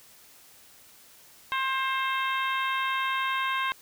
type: harmonic tone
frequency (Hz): 530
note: C5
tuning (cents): +22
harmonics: 2 / 3 / 4 / 5 / 6 / 7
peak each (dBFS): -28 / -32 / -34 / -36 / -38 / -39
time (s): 1.52-3.72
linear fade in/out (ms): 0
effects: white hiss -54 dBFS RMS until 3.81 s